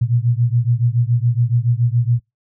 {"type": "beating tone pair", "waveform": "sine", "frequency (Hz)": [116.54, 123.64], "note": ["A#2", "B2"], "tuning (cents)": [0, 2], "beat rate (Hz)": 7.1, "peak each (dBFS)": [-16, -17], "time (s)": [0.01, 2.2], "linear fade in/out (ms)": 10, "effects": ["noise-tail reverb RT60 0.2 s tail -25 dB re dry"]}